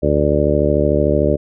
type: harmonic tone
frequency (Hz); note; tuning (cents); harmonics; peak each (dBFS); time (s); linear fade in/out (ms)
73.42; D2; 0; 1 / 2 / 3 / 4 / 5 / 6 / 7 / 8; -20 / -21 / -23 / -21 / -20 / -20 / -24 / -18; 0.02-1.37; 20
effects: none